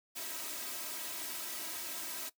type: noise with comb filter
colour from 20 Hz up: white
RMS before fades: -41 dBFS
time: 0.15-2.3 s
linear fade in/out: 20 ms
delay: 3.1 ms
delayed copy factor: +0.8
effects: noise-tail reverb RT60 0.1 s tail -18 dB re dry + high-pass 150 Hz 12 dB/octave